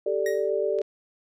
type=chord; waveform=sine; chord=G suspended second; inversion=none; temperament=equal; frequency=392 / 440 / 587.3 Hz; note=G4 / A4 / D5; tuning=0 / 0 / 0 cents; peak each=-27 dBFS; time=0.06-0.82 s; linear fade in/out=5 ms
type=tone with exponential decay; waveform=45% pulse; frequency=1882 Hz; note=A#6; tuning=16 cents sharp; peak=-29 dBFS; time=0.26-0.5 s; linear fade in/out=2 ms; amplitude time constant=52 ms
type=clicks; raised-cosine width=0.2 ms; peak=-29 dBFS; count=2; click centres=0.787 / 0.816 s
effects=none